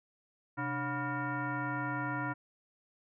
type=tone with frequency modulation; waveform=sine; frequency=554.4 Hz; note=C#5; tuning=in tune; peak=-32 dBFS; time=0.57-2.34 s; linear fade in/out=20 ms; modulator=425 Hz; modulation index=2.7; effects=none